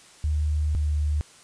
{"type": "tone pair in turn", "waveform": "sine", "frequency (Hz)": [75.6, 74.73], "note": ["D#2", "D2"], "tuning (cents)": [-49, 31], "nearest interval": "unison", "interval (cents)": 20, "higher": "first", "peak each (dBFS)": -21, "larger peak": "neither", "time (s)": [[0.24, 0.75], [0.75, 1.21]], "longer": "first", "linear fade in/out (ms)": 0, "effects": ["white hiss -51 dBFS RMS until 1.43 s", "resampled to 22050 Hz"]}